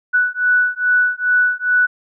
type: beating tone pair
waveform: sine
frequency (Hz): 1480 / 1482.4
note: F#6 / F#6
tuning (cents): 0 / +3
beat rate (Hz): 2.4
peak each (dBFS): -16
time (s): 0.13-1.87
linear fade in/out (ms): 20
effects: none